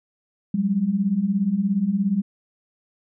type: beating tone pair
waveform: sine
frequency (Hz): 185 / 202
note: F#3 / G#3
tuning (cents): 0 / -48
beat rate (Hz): 17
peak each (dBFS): -24 / -20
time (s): 0.54-2.22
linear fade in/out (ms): 5
effects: none